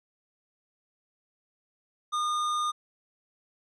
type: tone with tanh clipping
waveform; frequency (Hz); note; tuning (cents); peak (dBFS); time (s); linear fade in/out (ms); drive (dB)
sine; 1218; D#6; -37; -28; 2.12-2.72; 20; 15
effects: resampled to 24000 Hz